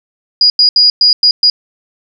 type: tone bursts at uneven times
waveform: sine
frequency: 4891 Hz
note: D#8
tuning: 31 cents flat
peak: -4 dBFS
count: 6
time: 0.41-0.5 / 0.59-0.69 / 0.76-0.9 / 1.01-1.13 / 1.23-1.31 / 1.43-1.5 s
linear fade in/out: 2 ms
effects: none